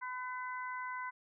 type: harmonic tone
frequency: 504 Hz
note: B4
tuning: 35 cents sharp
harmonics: 2 / 3 / 4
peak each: -40 / -44 / -46 dBFS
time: 0.01-1.11 s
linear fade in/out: 20 ms
effects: none